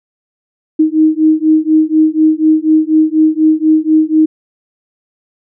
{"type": "beating tone pair", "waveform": "sine", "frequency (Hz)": [311.1, 315.2], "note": ["D#4", "D#4"], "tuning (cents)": [0, 23], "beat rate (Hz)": 4.1, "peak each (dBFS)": -10, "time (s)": [0.79, 4.26], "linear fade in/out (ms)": 10, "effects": []}